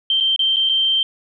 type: tone with dropouts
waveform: sine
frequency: 3136 Hz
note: G7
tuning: in tune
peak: -14 dBFS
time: 0.1-1.03 s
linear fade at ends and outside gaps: 2 ms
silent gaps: 0.202-0.207 / 0.362-0.392 / 0.561-0.567 / 0.691-0.695 s
effects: none